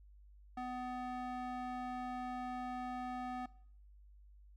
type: tone with band-pass filter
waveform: square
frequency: 250.2 Hz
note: B3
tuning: 23 cents sharp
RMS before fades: -42 dBFS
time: 0.57-3.46 s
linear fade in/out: 5 ms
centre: 830 Hz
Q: 1.4
effects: noise-tail reverb RT60 0.6 s tail -21 dB re dry + added 50 Hz sine -57 dBFS peak until 4.56 s